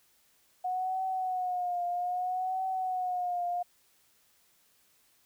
sine tone with vibrato, 730 Hz, F#5, 24 cents flat, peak -29 dBFS, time 0.64-3.63 s, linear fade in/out 10 ms, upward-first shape triangle, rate 0.62 Hz, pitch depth 69 cents each way, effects white hiss -67 dBFS RMS until 5.25 s

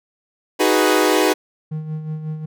sawtooth chord, G# minor seventh, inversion second, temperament equal, 311.1 / 370 / 415.3 / 493.9 Hz, D#4 / F#4 / G#4 / B4, 0 / 0 / 0 / 0 cents, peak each -15 / -15 / -16 / -16 dBFS, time 0.59-1.34 s, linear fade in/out 20 ms
triangle tone with tremolo, 155.56 Hz, D#3, in tune, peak -20 dBFS, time 1.71-2.46 s, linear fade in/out 10 ms, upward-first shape sine, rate 5.5 Hz, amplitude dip 55%
effects none

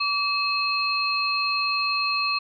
sine tone cluster, 1147 / 2586 / 4197 Hz, D6 / E7 / C8, -41 / -34 / +5 cents, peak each -26 dBFS, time 0-2.39 s, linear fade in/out 10 ms, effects none

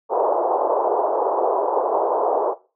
pink band-pass noise, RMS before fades -20 dBFS, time 0.09-2.55 s, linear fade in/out 50 ms, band 390 to 1000 Hz, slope 48 dB/octave, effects noise-tail reverb RT60 0.3 s tail -17 dB re dry

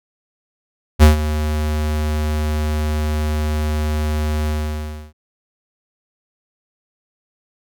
square tone with ADSR envelope, 76.2 Hz, D#2, 36 cents flat, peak -4 dBFS, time 0.99-5.13 s, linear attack 38 ms, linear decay 130 ms, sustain -14 dB, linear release 650 ms, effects none

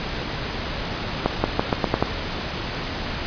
accelerating click train, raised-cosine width 1 ms, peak -3 dBFS, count 7, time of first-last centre 1.26-2.026 s, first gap 180 ms, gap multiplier 0.86, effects pink hiss -28 dBFS RMS until 3.26 s + resampled to 11025 Hz

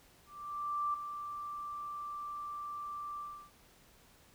sine tone with ADSR envelope, 1174.7 Hz, D6, in tune, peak -30 dBFS, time 0.26-3.51 s, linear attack 680 ms, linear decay 3 ms, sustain -9 dB, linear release 320 ms, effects pink hiss -63 dBFS RMS until 4.34 s

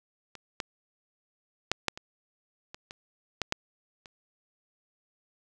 clicks, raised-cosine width 0.2 ms, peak -26 / -14 / -7 / -8 / -23 / -24 / -24 / -11 / -9 / -29 dBFS, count 10, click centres 0.353 / 0.602 / 1.716 / 1.883 / 1.975 / 2.745 / 2.909 / 3.417 / 3.524 / 4.058 s, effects none

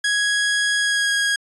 sawtooth tone with pitch glide, 1661.2 to 1644 Hz, G#6 to G#6, 0 to -18 cents, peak -14 dBFS, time 0.04-1.36 s, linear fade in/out 5 ms, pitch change -18 cents, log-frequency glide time 0.78-1.11 s, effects resampled to 24000 Hz

